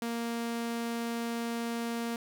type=tone; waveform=sawtooth; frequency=233.1 Hz; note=A#3; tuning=in tune; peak=-28 dBFS; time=0.02-2.16 s; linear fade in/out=2 ms; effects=none